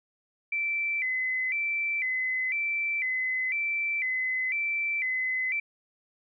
sine tone with vibrato, 2178 Hz, C#7, 31 cents flat, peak -26 dBFS, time 0.52-5.6 s, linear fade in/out 5 ms, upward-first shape square, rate 1 Hz, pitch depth 120 cents each way, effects none

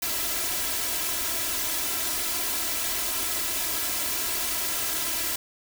white noise with comb filter, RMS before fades -28 dBFS, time 0.02-5.36 s, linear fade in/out 5 ms, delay 3 ms, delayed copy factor +0.85, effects none

